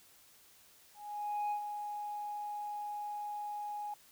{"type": "tone with ADSR envelope", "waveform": "sine", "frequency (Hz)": 830.6, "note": "G#5", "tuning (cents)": 0, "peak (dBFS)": -29, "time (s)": [0.94, 3.94], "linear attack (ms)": 570, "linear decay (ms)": 90, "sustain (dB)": -8, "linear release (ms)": 4, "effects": ["tanh soft clip ceiling -31 dBFS", "white hiss -62 dBFS RMS until 4.11 s"]}